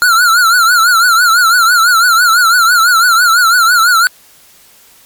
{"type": "tone with vibrato", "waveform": "square", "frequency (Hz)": 1399, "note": "F6", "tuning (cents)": 3, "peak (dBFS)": -6, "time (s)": [0.02, 4.07], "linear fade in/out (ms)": 0, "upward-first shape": "triangle", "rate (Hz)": 6, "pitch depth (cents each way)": 130, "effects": ["white hiss -43 dBFS RMS until 5.05 s", "MP3 96 kbps"]}